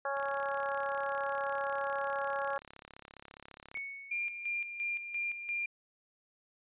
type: harmonic tone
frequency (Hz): 277.2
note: C#4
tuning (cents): 0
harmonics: 2 / 3 / 4 / 5 / 6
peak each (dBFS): -36 / -38 / -39 / -40 / -41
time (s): 0.05-2.58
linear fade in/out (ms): 2
type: click train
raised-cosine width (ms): 0.3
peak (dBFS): -33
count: 126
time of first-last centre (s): 0.17-3.772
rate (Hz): 34.7
type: tone with exponential decay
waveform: sine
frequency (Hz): 2217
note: C#7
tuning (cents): 0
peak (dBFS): -35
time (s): 3.75-4.81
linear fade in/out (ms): 2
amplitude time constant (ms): 230
type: tone with tremolo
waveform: sine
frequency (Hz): 2395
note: D7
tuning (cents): +33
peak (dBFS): -32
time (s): 4.11-5.66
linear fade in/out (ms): 5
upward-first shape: square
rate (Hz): 2.9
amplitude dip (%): 60
effects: resampled to 8000 Hz